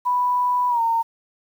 sine tone with pitch glide, 987.8 to 916.3 Hz, B5 to A#5, 0 to -30 cents, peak -17 dBFS, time 0.05-1.03 s, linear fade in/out 20 ms, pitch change -130 cents, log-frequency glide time 0.69-0.81 s, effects 8-bit

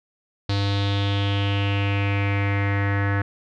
square tone with low-pass filter sweep, 100 Hz, G2, 35 cents sharp, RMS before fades -22 dBFS, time 0.49-3.22 s, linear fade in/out 5 ms, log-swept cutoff 4200 to 1700 Hz, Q 4.8, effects none

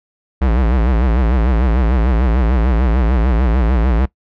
square tone with vibrato, 60.3 Hz, B1, 41 cents flat, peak -12 dBFS, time 0.41-4.06 s, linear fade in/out 10 ms, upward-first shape sine, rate 6.7 Hz, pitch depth 180 cents each way, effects noise-tail reverb RT60 0.1 s tail -20 dB re dry + low-pass 2000 Hz 12 dB/octave

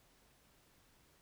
silence, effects pink hiss -69 dBFS RMS until 1.21 s

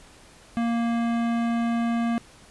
sine tone with hard clipping, 233.1 Hz, A#3, in tune, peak -24 dBFS, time 0.57-2.18 s, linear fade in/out 0 ms, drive 17 dB, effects pink hiss -51 dBFS RMS until 2.5 s + resampled to 24000 Hz

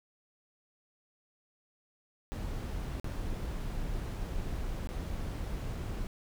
brown noise with dropouts, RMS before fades -36 dBFS, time 2.32-6.07 s, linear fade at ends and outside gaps 0 ms, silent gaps 2.998-3.044 / 4.872-4.89 s, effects none

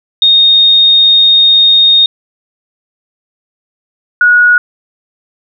sine tone pair in turn, 3702 / 1456 Hz, A#7 / F#6, -13 / -28 cents, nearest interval octave + major third, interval 1615 cents, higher first, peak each -3 dBFS, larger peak neither, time 0.22-2.06 / 4.21-4.58 s, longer first, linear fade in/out 2 ms, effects none

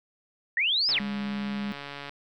sine linear two-way sweep, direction up then down, 1787 to 5300 to 1787 Hz, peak -22 dBFS, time 0.57-0.99 s, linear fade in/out 2 ms, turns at 0.9 s
click train, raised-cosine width 0.3 ms, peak -22 dBFS, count 172, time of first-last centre 0.89-2.094 s, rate 142 Hz
sine tone, 204 Hz, G#3, 31 cents flat, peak -29 dBFS, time 1-1.72 s, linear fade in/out 0 ms
effects none

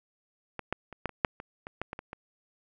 clicks, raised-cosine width 0.5 ms, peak -20 / -14 / -28 / -14 / -28 / -7 / -25 / -24 / -17 / -21 / -23 / -24 dBFS, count 12, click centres 0.593 / 0.726 / 0.927 / 1.057 / 1.093 / 1.248 / 1.401 / 1.669 / 1.816 / 1.931 / 1.991 / 2.131 s, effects none

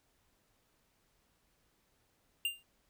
square tone with exponential decay, 2794 Hz, F7, in tune, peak -29 dBFS, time 2.45-2.63 s, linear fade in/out 2 ms, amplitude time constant 38 ms, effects pink hiss -74 dBFS RMS until 2.89 s

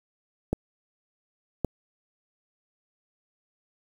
clicks, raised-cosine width 2 ms, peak -11 dBFS, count 2, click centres 0.53 / 1.647 s, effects 7-bit

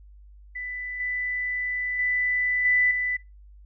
sine tone with level steps, 1990 Hz, B6, 13 cents sharp, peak -31 / -26 / -22 / -18 / -24 dBFS, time 0.55-3.17 s, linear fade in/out 10 ms, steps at 1 / 1.99 / 2.65 / 2.91 s, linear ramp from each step 2 ms, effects noise-tail reverb RT60 0.2 s tail -19 dB re dry + added 50 Hz sine -46 dBFS peak until 3.65 s

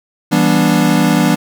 square chord, E minor seventh, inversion none, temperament equal with one note detuned, 164.81 / 196 / 242.4 / 293.7 Hz, E3 / G3 / B3 / D4, 0 / 0 / -32 / 0 cents, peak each -16 dBFS, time 0.31-1.36 s, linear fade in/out 20 ms, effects none

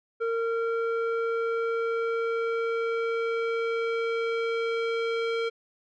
square tone with low-pass filter sweep, 458.9 Hz, A#4, 27 cents flat, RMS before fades -28 dBFS, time 0.2-5.5 s, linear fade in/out 20 ms, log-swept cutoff 1300 to 3000 Hz, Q 1.5, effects none

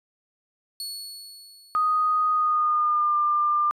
sawtooth tone with exponential decay, 4396 Hz, C#8, 15 cents flat, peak -27 dBFS, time 0.8-2.55 s, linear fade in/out 1 ms, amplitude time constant 380 ms
sine tone with pitch glide, 1244.5 to 1195.9 Hz, D#6 to D6, 0 to +31 cents, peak -19 dBFS, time 1.75-3.71 s, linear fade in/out 0 ms, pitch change -69 cents, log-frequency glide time 2.32-3.16 s
effects resampled to 32000 Hz

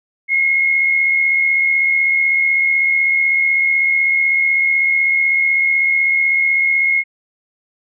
sine tone pair together, 2085 / 2161 Hz, C7 / C#7, -7 / -45 cents, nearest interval minor second, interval 62 cents, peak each -23 / -12 dBFS, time 0.28-7.04 s, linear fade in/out 50 ms, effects none

